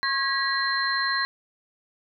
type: tone cluster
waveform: sine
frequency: 1085 / 1644 / 1925 / 4136 Hz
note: C#6 / G#6 / B6 / C8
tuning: -37 / -18 / -45 / -21 cents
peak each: -28 dBFS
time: 0.03-1.25 s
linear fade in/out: 0 ms
effects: none